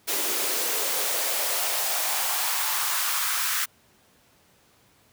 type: noise with high-pass filter sweep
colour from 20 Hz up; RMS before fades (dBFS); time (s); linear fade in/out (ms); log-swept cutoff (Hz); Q
white; -26; 0.07-3.66; 20; 330 to 1400; 2.3
effects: pink hiss -60 dBFS RMS until 5.12 s + high-pass 80 Hz 12 dB/octave